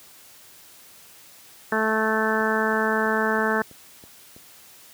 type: harmonic tone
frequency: 219 Hz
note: A3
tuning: 8 cents flat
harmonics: 1 / 2 / 3 / 4 / 5 / 6 / 7 / 8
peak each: -27 / -26 / -30 / -29 / -30 / -31 / -27 / -28 dBFS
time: 1.72-3.62 s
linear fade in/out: 2 ms
type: click train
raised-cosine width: 2 ms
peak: -32 dBFS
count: 7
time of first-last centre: 2.41-4.364 s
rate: 3.07 Hz
effects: white hiss -49 dBFS RMS until 4.93 s + high-pass 60 Hz 12 dB/octave